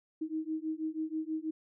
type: beating tone pair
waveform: sine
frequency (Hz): 312.4 / 318.6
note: D#4 / D#4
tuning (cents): +7 / +41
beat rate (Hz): 6.2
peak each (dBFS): -36 / -36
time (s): 0.21-1.51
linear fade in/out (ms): 10
effects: none